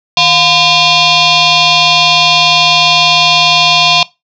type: tone with frequency modulation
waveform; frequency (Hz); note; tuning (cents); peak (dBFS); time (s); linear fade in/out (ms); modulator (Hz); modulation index
sine; 158; D#3; +27; -5; 0.17-4.03; 2; 863; 5.2
effects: noise-tail reverb RT60 0.2 s tail -19 dB re dry